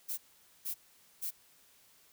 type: noise bursts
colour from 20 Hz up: violet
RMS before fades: -37 dBFS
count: 3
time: 0.08-1.311 s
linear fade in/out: 20 ms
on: 97 ms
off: 470 ms
effects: white hiss -64 dBFS RMS until 2.12 s